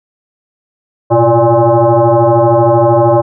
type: tone with frequency modulation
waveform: sine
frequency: 123.47 Hz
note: B2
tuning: in tune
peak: -5 dBFS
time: 1.1-3.22 s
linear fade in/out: 20 ms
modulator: 234 Hz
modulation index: 3.4
effects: none